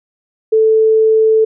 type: tone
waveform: sine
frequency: 440 Hz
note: A4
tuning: in tune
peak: -7 dBFS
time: 0.52-1.45 s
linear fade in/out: 10 ms
effects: none